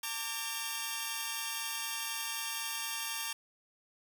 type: tone cluster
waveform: 10% pulse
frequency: 906 / 1168 / 1609 / 2762 / 3229 Hz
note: A#5 / D6 / G6 / F7 / G#7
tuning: -50 / -10 / +45 / -20 / -49 cents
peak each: -33 / -34 / -37 / -32 / -34 dBFS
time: 0.03-3.33 s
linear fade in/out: 5 ms
effects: none

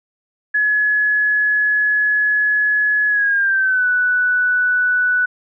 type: tone with pitch glide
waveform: sine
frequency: 1696 to 1485 Hz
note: G#6 to F#6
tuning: +36 to +6 cents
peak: -13 dBFS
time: 0.54-5.26 s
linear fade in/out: 10 ms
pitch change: -230 cents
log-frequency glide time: 3.08-3.87 s
effects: none

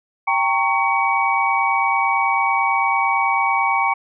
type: tone cluster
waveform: sine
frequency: 788 / 917 / 1106 / 2262 Hz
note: G5 / A#5 / C#6 / C#7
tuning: +9 / -29 / -4 / +34 cents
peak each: -21 dBFS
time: 0.27-3.94 s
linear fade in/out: 10 ms
effects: none

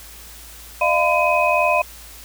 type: tone cluster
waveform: sine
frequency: 608 / 691 / 1010 / 2519 Hz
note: D#5 / F5 / B5 / D#7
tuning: -40 / -19 / +39 / +21 cents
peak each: -20 dBFS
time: 0.81-1.82 s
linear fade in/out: 5 ms
effects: added 56 Hz sine -43 dBFS peak until 2.24 s + white hiss -41 dBFS RMS until 2.24 s

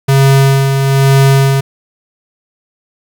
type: tone with tremolo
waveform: square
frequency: 136.3 Hz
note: C#3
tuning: 29 cents flat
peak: -5 dBFS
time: 0.08-1.61 s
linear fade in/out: 10 ms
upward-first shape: sine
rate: 1.1 Hz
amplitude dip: 45%
effects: 7-bit

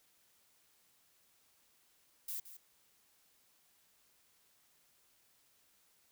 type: noise with echo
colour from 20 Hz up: violet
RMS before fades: -41 dBFS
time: 2.28-2.4 s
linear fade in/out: 5 ms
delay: 170 ms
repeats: 1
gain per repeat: -12 dB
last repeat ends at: 2.57 s
effects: white hiss -71 dBFS RMS until 6.11 s

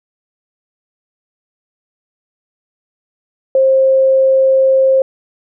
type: tone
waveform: sine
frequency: 531 Hz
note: C5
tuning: 25 cents sharp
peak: -7 dBFS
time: 3.55-5.02 s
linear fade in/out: 2 ms
effects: none

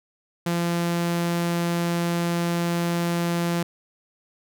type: tone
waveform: sawtooth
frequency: 171.4 Hz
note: F3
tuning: 32 cents flat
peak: -18 dBFS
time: 0.46-3.63 s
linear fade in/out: 5 ms
effects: none

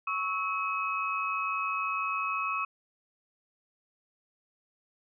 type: tone cluster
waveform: sine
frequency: 1107 / 1301 / 2551 Hz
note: C#6 / E6 / D#7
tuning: -3 / -23 / +43 cents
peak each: -32 / -34 / -33 dBFS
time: 0.07-2.65 s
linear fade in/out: 5 ms
effects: none

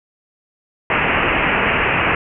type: low-pass noise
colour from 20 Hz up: white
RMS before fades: -17 dBFS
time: 0.9-2.15 s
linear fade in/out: 2 ms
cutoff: 2800 Hz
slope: 96 dB/octave
effects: none

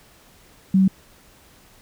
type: tone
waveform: sine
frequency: 190.7 Hz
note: G3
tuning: 47 cents flat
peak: -12 dBFS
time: 0.74-0.88 s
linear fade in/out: 5 ms
effects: pink hiss -52 dBFS RMS until 1.81 s

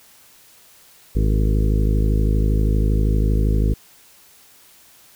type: harmonic tone with a mistuned harmonic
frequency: 52.6 Hz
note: G#1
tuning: 23 cents sharp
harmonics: 1 / 2 / 3 / 4 / 5 / 6 / 7 / 8 / 9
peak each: -16 / -22 / -26 / -28 / -30 / -32 / -33 / -34 / -35 dBFS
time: 1.15-3.74 s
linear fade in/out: 10 ms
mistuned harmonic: 8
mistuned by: +28 cents
effects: white hiss -50 dBFS RMS until 5.15 s

